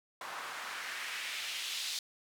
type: noise with band-pass filter sweep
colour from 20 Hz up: white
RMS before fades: -40 dBFS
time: 0.21-1.99 s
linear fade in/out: 2 ms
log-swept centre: 1000 to 4100 Hz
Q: 1.6
effects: none